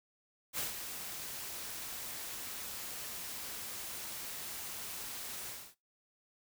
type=noise with ADSR envelope; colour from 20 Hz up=white; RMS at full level=-35 dBFS; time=0.53-5.75 s; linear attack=54 ms; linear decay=140 ms; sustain=-8 dB; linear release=270 ms; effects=noise-tail reverb RT60 0.2 s tail -19 dB re dry